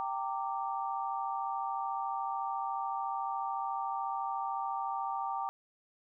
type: chord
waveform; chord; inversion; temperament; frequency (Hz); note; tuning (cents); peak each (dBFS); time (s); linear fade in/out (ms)
sine; G minor; none; equal with one note detuned; 784 / 917.9 / 1174.7; G5 / Bb5 / D6; 0 / -27 / 0; -36 / -37 / -38; 0-5.49; 0
effects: none